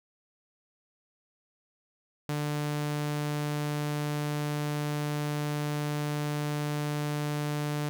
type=tone; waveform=sawtooth; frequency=148.1 Hz; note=D3; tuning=15 cents sharp; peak=-25 dBFS; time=2.29-7.89 s; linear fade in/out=0 ms; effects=none